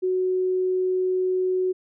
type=tone; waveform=sine; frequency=370 Hz; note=F#4; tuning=in tune; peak=-20 dBFS; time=0.02-1.73 s; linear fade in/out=20 ms; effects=none